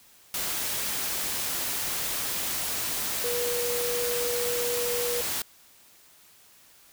sine tone in noise, 482.6 Hz, B4, 40 cents flat, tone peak -28 dBFS, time 3.24-5.21 s, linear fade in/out 2 ms, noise white, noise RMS -30 dBFS, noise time 0.34-5.42 s, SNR -1 dB, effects white hiss -56 dBFS RMS until 6.92 s

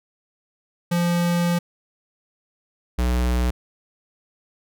square tone pair in turn, 173.2 / 61.24 Hz, F3 / B1, -14 / -14 cents, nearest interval octave + tritone, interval 1800 cents, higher first, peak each -19 dBFS, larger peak neither, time 0.91-1.59 / 2.98-3.51 s, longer first, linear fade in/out 10 ms, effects none

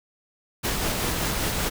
pink noise with tremolo, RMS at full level -25 dBFS, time 0.63-1.7 s, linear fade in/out 20 ms, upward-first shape sine, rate 5.2 Hz, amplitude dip 25%, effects none

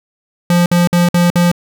square tone bursts, 174.61 Hz, F3, in tune, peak -9 dBFS, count 5, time 0.5-1.516 s, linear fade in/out 2 ms, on 160 ms, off 54 ms, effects none

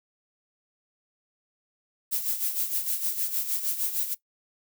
violet noise with tremolo, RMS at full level -26 dBFS, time 2.11-4.15 s, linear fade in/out 20 ms, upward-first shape sine, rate 6.5 Hz, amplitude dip 65%, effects noise-tail reverb RT60 0.1 s tail -18 dB re dry

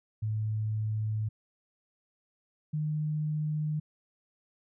sine tone pair in turn, 108.2 / 152.49 Hz, A2 / D#3, -29 / -35 cents, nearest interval tritone, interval 594 cents, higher second, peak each -28 dBFS, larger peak neither, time 0.22-1.29 / 2.73-3.8 s, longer neither, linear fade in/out 10 ms, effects none

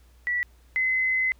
sine tone pair in turn, 1952 / 2042 Hz, B6 / C7, -21 / -43 cents, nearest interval minor second, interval 78 cents, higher second, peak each -23 / -21 dBFS, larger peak second, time 0.27-0.43 / 0.76-1.32 s, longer second, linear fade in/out 0 ms, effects added 60 Hz sine -53 dBFS peak until 1.39 s + pink hiss -63 dBFS RMS until 1.39 s

